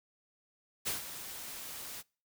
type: noise with ADSR envelope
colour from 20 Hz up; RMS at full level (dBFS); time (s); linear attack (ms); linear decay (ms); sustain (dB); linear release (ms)
white; -33; 0.85-2.03; 22; 140; -11; 34
effects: noise-tail reverb RT60 0.4 s tail -26 dB re dry